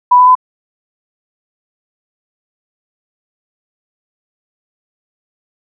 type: tone with pitch steps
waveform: sine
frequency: 987.8 / 998.7 / 1009.7 Hz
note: B5 / B5 / B5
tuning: 0 / +19 / +38 cents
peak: -3 dBFS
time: 0.11-0.353 s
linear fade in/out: 10 ms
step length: 81 ms
effects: none